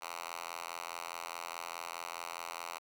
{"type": "tone with high-pass filter", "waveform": "5% pulse", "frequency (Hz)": 84.8, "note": "E2", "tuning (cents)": 50, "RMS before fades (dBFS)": -43, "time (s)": [0.01, 2.79], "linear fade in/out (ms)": 20, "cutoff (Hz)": 1100, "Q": 1.2, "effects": []}